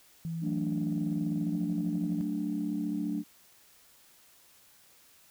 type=tone with pitch glide; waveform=sine; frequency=164.81 to 172.8 Hz; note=E3 to F3; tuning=0 to -18 cents; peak=-32 dBFS; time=0.25-2.21 s; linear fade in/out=0 ms; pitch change=+82 cents; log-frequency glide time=1.39-1.56 s
type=chord; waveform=sine; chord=D major; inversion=first; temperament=equal; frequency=185 / 220 / 293.7 Hz; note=F#3 / A3 / D4; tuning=0 / 0 / 0 cents; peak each=-35 / -34 / -32 dBFS; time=0.41-3.24 s; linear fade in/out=50 ms
effects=tanh soft clip ceiling -21 dBFS + white hiss -60 dBFS RMS until 5.3 s